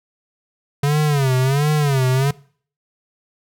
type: tone with vibrato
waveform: square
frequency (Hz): 139.7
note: C#3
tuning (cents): +14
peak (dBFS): -15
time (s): 0.83-2.31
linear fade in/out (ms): 5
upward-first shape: sine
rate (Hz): 1.4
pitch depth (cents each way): 150
effects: noise-tail reverb RT60 0.5 s tail -22 dB re dry